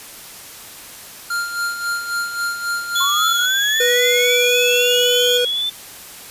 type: tone with tremolo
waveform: square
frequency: 1396.9 Hz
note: F6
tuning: in tune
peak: -19 dBFS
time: 1.3-3.46 s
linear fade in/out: 5 ms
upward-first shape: sine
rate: 3.7 Hz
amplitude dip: 60%
type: tone with vibrato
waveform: 35% pulse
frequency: 3395 Hz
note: G#7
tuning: 37 cents sharp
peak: -16 dBFS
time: 2.95-5.38 s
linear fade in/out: 10 ms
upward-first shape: sine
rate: 3.8 Hz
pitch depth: 19 cents each way
type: linear sweep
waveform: sine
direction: up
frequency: 1067 to 3556 Hz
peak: -18 dBFS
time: 3-5.7 s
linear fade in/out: 10 ms
type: tone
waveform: square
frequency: 490 Hz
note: B4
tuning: 14 cents flat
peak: -17 dBFS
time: 3.8-5.45 s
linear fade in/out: 5 ms
effects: white hiss -37 dBFS RMS until 6.3 s + resampled to 32000 Hz